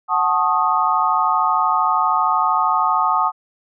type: chord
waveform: sine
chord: D# half-diminished seventh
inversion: first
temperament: equal with one note detuned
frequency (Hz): 740 / 880 / 1091.6 / 1244.5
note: F#5 / A5 / C#6 / D#6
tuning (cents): 0 / 0 / -27 / 0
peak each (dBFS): -22 / -20 / -21 / -18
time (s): 0.08-3.32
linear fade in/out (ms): 50
effects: none